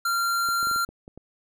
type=tone; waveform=square; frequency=1380 Hz; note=F6; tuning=21 cents flat; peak=-23 dBFS; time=0.05-0.85 s; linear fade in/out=5 ms
type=clicks; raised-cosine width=2 ms; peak=-29 dBFS; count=8; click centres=0.488 / 0.629 / 0.671 / 0.713 / 0.761 / 0.89 / 1.079 / 1.176 s
effects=none